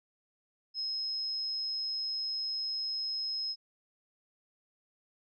sine tone, 5140 Hz, E8, 45 cents flat, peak -32 dBFS, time 0.74-3.56 s, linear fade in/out 50 ms, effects none

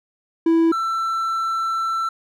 triangle tone pair in turn, 329.6 / 1336.8 Hz, E4 / E6, 0 / +24 cents, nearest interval 2 octaves, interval 2424 cents, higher second, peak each -11 / -18 dBFS, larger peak first, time 0.46-0.72 / 0.72-2.09 s, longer second, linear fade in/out 5 ms, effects none

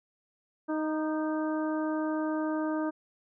harmonic tone with a mistuned harmonic, 311.1 Hz, D#4, in tune, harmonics 1 / 2 / 3 / 4 / 5, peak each -29 / -35 / -39 / -41 / -43 dBFS, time 0.68-2.91 s, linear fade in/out 20 ms, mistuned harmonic 4, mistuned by -27 cents, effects none

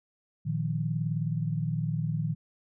sine chord, Bb suspended fourth, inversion none, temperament just, 116.54 / 155.39 / 174.81 Hz, Bb2 / Eb3 / F3, 0 / -2 / +2 cents, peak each -32 / -29 / -35 dBFS, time 0.45-2.35 s, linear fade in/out 20 ms, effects none

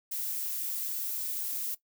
violet noise, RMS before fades -34 dBFS, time 0.11-1.75 s, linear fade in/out 10 ms, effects noise-tail reverb RT60 0.1 s tail -17 dB re dry

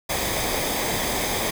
pink noise with comb filter, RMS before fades -25 dBFS, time 0.09-1.51 s, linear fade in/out 10 ms, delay 0.71 ms, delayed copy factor -0.55, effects none

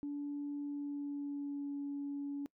sine tone with pitch glide, 288.1 to 283.5 Hz, D4 to C#4, -33 to +39 cents, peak -36 dBFS, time 0.03-2.46 s, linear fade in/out 0 ms, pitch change -28 cents, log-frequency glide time 0.6-1.77 s, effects noise-tail reverb RT60 0.1 s tail -24 dB re dry + tanh soft clip ceiling -33 dBFS

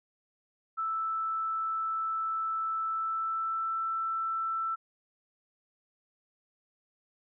sine tone with pitch glide, 1318.5 to 1330 Hz, E6 to E6, 0 to +15 cents, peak -29 dBFS, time 0.77-4.76 s, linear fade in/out 20 ms, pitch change +15 cents, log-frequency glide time 2.85-3.79 s, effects none

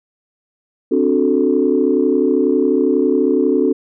sine chord, D dominant seventh, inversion third, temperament equal, 261.6 / 293.7 / 370 / 440 Hz, C4 / D4 / F#4 / A4, 0 / 0 / 0 / 0 cents, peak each -17 dBFS, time 0.91-3.73 s, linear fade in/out 10 ms, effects tanh soft clip ceiling -2 dBFS

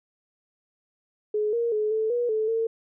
sine tone with pitch steps, 423.2 / 468.5 / 426.3 / 438.5 / 482.1 / 435.3 / 452.5 Hz, G#4 / A#4 / G#4 / A4 / B4 / A4 / A4, +33 / +9 / +45 / -6 / -42 / -19 / +48 cents, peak -22 dBFS, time 1.34-2.67 s, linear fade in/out 5 ms, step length 190 ms, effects none

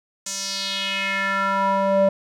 square tone with band-pass filter sweep, 195.4 Hz, G3, 5 cents flat, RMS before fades -22 dBFS, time 0.26-2.09 s, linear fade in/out 5 ms, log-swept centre 7000 to 550 Hz, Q 3.1, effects none

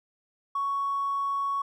triangle tone with tanh clipping, 1113 Hz, C#6, 7 cents sharp, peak -25 dBFS, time 0.55-1.62 s, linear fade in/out 5 ms, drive 1 dB, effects none

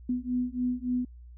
sine beating tone pair, 246.9 / 250.4 Hz, B3 / B3, 0 / +24 cents, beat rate 3.5 Hz, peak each -30 dBFS, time 0.09-1.05 s, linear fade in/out 5 ms, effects added 60 Hz sine -45 dBFS peak until 1.37 s

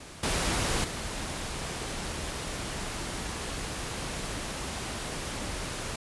pink noise with level steps, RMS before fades -45 / -28 / -35 dBFS, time 0-5.96 s, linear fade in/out 5 ms, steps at 0.23 / 0.84 s, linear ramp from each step 5 ms, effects resampled to 24000 Hz

